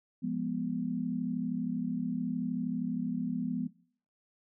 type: chord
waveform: sine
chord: F diminished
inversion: none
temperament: equal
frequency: 174.61 / 207.7 / 246.9 Hz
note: F3 / Ab3 / Cb4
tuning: 0 / 0 / 0 cents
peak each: -36 / -36 / -33 dBFS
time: 0.22-3.68 s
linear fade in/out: 20 ms
effects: noise-tail reverb RT60 0.5 s tail -19 dB re dry